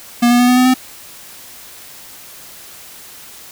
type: tone with pitch steps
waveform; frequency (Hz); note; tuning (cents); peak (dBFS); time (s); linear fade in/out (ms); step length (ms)
square; 239.2 / 242.5 / 245.9 / 249.4 / 252.8 / 256.4; A#3 / B3 / B3 / B3 / B3 / C4; +45 / -31 / -7 / +17 / +41 / -35; -9; 0.22-0.742; 10; 87
effects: white hiss -37 dBFS RMS until 3.51 s